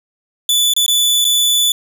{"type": "tone with dropouts", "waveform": "sawtooth", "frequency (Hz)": 3475, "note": "A7", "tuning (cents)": -22, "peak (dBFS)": -8, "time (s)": [0.49, 1.72], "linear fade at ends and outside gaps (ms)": 2, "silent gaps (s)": [[0.737, 0.764], [0.863, 0.88], [1.245, 1.25]], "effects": []}